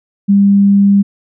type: tone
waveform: sine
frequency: 199.7 Hz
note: G3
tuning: 32 cents sharp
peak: -5 dBFS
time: 0.28-1.03 s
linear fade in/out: 20 ms
effects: none